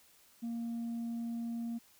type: tone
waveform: sine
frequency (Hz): 232.8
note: A#3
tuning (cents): -2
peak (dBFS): -33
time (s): 0.42-1.79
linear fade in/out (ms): 20
effects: tanh soft clip ceiling -34 dBFS + white hiss -64 dBFS RMS until 1.99 s